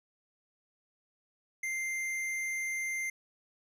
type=tone with hard clipping; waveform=sine; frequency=2093 Hz; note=C7; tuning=in tune; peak=-34 dBFS; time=1.63-3.1 s; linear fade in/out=5 ms; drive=11 dB; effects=none